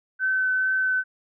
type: tone with vibrato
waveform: sine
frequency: 1524 Hz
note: G6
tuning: 49 cents flat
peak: -20 dBFS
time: 0.19-1.04 s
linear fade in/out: 50 ms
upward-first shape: triangle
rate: 2.3 Hz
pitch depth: 11 cents each way
effects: none